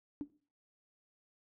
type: tone with exponential decay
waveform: sine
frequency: 290 Hz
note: D4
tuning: 22 cents flat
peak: -31 dBFS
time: 0.21-0.3 s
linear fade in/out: 0 ms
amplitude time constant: 19 ms
effects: noise-tail reverb RT60 0.4 s tail -18 dB re dry + tanh soft clip ceiling -30 dBFS